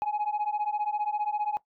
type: beating tone pair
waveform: sine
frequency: 830.6 / 845.6 Hz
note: G#5 / G#5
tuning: 0 / +31 cents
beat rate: 15 Hz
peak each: -28 dBFS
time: 0.02-1.57 s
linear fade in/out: 0 ms
effects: noise-tail reverb RT60 0.1 s tail -18 dB re dry + tanh soft clip ceiling -23 dBFS

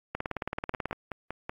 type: two click trains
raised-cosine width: 0.5 ms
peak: -16 / -19 dBFS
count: 15 / 5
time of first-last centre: 0.15-0.911 / 0.74-1.495 s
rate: 18.4 / 5.3 Hz
effects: AAC 64 kbps

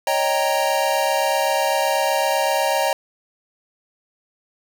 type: chord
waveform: square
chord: Eb dominant seventh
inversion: third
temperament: equal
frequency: 554.4 / 622.3 / 784 / 932.3 Hz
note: Db5 / Eb5 / G5 / Bb5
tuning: 0 / 0 / 0 / 0 cents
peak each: -24 dBFS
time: 0.07-2.93 s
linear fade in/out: 2 ms
effects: none

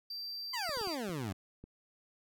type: tone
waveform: triangle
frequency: 4691 Hz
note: D8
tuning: 3 cents flat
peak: -38 dBFS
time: 0.1-0.95 s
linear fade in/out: 5 ms
type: exponential sweep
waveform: 20% pulse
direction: down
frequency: 1061 to 89.1 Hz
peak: -31 dBFS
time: 0.53-1.33 s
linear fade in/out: 10 ms
type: clicks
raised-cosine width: 3 ms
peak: -36 dBFS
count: 6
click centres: 0.693 / 0.772 / 0.813 / 0.873 / 1.093 / 1.64 s
effects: none

